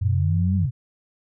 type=tone with vibrato; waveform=sine; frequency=92.5 Hz; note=F#2; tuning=in tune; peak=-19 dBFS; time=0.01-0.66 s; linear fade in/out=10 ms; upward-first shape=triangle; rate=3.7 Hz; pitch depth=40 cents each way
type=linear two-way sweep; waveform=sine; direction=up then down; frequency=110 to 197.2 to 110 Hz; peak=-22 dBFS; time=0.02-0.71 s; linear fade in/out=20 ms; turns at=0.56 s
effects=none